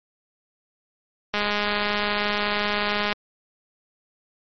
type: click train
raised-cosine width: 0.3 ms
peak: -8 dBFS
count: 371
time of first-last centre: 1.34-3.127 s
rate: 207 Hz
effects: MP3 32 kbps